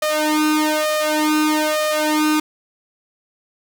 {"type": "tone with flanger", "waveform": "sawtooth", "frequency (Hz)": 306.1, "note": "D#4", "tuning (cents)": -28, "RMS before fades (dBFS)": -18, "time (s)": [0.02, 2.4], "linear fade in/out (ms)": 5, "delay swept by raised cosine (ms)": [1.6, 2.51], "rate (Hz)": 1.1, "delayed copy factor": 1, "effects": []}